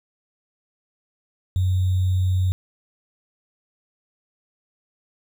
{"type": "tone with sample-and-hold", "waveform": "sine", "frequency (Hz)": 92.5, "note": "F#2", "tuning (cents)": 0, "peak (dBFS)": -17, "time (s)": [1.56, 2.52], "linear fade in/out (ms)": 0, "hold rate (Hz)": 3675, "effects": []}